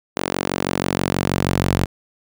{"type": "tone with high-pass filter sweep", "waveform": "sawtooth", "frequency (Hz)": 46.25, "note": "F#1", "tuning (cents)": 0, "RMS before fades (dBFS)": -21, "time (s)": [0.16, 1.86], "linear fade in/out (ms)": 10, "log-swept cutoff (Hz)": [330, 96], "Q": 0.9, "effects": []}